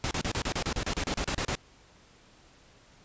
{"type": "noise bursts", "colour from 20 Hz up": "pink", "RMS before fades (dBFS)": -30, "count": 15, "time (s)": [0.04, 1.552], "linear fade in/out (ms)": 0, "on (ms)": 70, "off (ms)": 33, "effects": ["pink hiss -58 dBFS RMS until 3.04 s", "resampled to 16000 Hz"]}